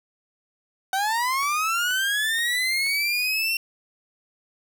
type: linear sweep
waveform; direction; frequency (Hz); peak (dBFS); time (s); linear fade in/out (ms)
30% pulse; up; 749 to 2737; -19; 0.93-3.57; 2
type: click train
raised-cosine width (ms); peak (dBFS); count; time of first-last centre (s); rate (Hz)
0.3; -27; 4; 1.43-2.865; 2.09
effects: none